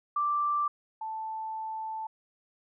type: tone pair in turn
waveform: sine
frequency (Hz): 1174.7 / 880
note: D6 / A5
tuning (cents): 0 / 0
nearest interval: perfect fourth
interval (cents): 500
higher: first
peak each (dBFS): -25 / -33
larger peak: first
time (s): 0.16-0.68 / 1.01-2.07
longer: second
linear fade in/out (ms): 5
effects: none